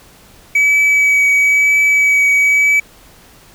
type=tone with vibrato; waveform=triangle; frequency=2281 Hz; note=C#7; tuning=49 cents sharp; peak=-7 dBFS; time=0.55-2.8 s; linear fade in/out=5 ms; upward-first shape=triangle; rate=1 Hz; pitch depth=13 cents each way; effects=pink hiss -44 dBFS RMS until 3.54 s